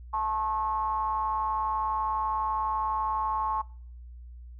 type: ring-modulated tone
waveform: triangle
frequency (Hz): 106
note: G#2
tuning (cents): +36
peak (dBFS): -21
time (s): 0.13-3.62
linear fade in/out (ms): 10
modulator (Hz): 978
effects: noise-tail reverb RT60 0.5 s tail -22 dB re dry + added 60 Hz sine -42 dBFS peak until 4.59 s